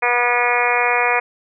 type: harmonic tone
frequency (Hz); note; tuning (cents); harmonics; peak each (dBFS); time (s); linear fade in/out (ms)
242.6; B3; -31; 2 / 3 / 4 / 5 / 6 / 7 / 8 / 9 / 10; -23 / -22 / -22 / -24 / -27 / -25 / -24 / -22 / -22; 0.02-1.2; 10
effects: none